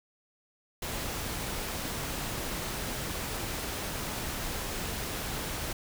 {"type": "noise", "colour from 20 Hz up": "pink", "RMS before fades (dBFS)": -35, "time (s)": [0.82, 5.73], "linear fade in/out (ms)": 5, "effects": []}